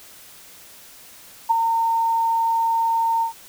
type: tone with ADSR envelope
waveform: sine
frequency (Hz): 913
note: A#5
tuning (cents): -36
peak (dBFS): -11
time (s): 1.49-3.33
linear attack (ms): 19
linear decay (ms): 13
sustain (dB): -6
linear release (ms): 110
effects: white hiss -45 dBFS RMS until 3.48 s